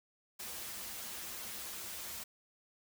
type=noise with comb filter; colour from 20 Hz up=white; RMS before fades=-44 dBFS; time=0.39-2.24 s; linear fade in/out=10 ms; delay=7 ms; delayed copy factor=-0.7; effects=none